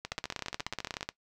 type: two click trains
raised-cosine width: 0.2 ms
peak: -16 / -19 dBFS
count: 17 / 15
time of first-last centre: 0.12-1.09 / 0.05-1.009 s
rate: 16.5 / 14.6 Hz
effects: noise-tail reverb RT60 0.1 s tail -19 dB re dry